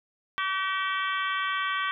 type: harmonic tone with a mistuned harmonic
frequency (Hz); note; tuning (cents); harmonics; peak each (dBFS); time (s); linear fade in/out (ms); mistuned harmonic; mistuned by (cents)
382.5; G4; -42; 3 / 4 / 5 / 6 / 7 / 8 / 9; -29 / -32 / -34 / -37 / -41 / -37 / -41; 0.38-1.91; 0; 8; +48
effects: none